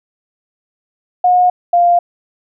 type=tone pair in turn; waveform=sine; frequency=722 / 697.8 Hz; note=F#5 / F5; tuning=-43 / -2 cents; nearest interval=minor second; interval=59 cents; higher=first; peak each=-7 dBFS; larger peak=neither; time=1.24-1.5 / 1.73-1.99 s; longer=neither; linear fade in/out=5 ms; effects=none